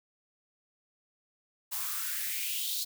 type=noise with high-pass filter sweep; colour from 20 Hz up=blue; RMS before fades=-34 dBFS; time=1.71-2.85 s; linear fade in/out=20 ms; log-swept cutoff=900 to 4300 Hz; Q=4.2; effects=none